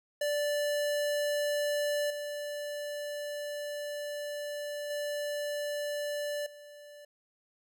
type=tone with level steps; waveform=square; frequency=585 Hz; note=D5; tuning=7 cents flat; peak=-29 / -36 / -33 / -49 dBFS; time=0.21-7.05 s; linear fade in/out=5 ms; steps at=2.1 / 4.9 / 6.46 s; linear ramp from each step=5 ms; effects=none